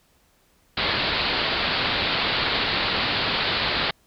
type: low-pass noise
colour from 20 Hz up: white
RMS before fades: -24 dBFS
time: 0.77-3.91 s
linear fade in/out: 5 ms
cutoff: 4600 Hz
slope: 96 dB/octave
effects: pink hiss -62 dBFS RMS until 4.06 s